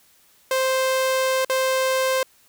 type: tone with dropouts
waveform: sawtooth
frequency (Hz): 523.3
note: C5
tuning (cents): 0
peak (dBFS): -15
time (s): 0.51-2.23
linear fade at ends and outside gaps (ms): 2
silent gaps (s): 1.448-1.497
effects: white hiss -57 dBFS RMS until 2.48 s